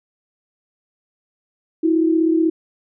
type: tone pair together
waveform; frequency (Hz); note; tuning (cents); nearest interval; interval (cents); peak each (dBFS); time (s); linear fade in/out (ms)
sine; 322.4 / 358.6; E4 / F4; -38 / +46; major second; 184; -14 / -21; 1.83-2.5; 10
effects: none